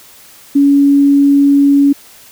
sine tone, 281.6 Hz, C#4, 27 cents sharp, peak -5 dBFS, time 0.55-1.93 s, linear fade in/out 10 ms, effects white hiss -40 dBFS RMS until 2.31 s

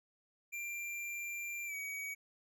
square tone with pitch glide, 2373 to 2261 Hz, D7 to C#7, +17 to +34 cents, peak -40 dBFS, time 0.52-2.15 s, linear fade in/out 20 ms, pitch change -83 cents, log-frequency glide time 1.66-1.75 s, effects none

